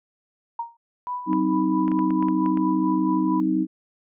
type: tone with exponential decay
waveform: sine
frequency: 933 Hz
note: A#5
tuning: 1 cent sharp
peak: -22 dBFS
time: 0.59-0.77 s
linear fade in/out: 5 ms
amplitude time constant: 39 ms
type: tone with tremolo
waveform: sine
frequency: 989 Hz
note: B5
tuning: 2 cents sharp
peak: -25 dBFS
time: 1.07-3.4 s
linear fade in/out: 0 ms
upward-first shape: sine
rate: 4.5 Hz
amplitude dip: 60%
type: chord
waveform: sine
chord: C diminished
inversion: second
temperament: just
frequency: 188.37 / 261.6 / 314 Hz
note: Gb3 / C4 / Eb4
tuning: +31 / 0 / +16 cents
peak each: -26 / -25 / -21 dBFS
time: 1.26-3.67 s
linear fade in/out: 50 ms
type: clicks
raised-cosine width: 0.5 ms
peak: -22 dBFS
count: 9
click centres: 1.331 / 1.88 / 1.917 / 1.991 / 2.106 / 2.226 / 2.285 / 2.461 / 2.573 s
effects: none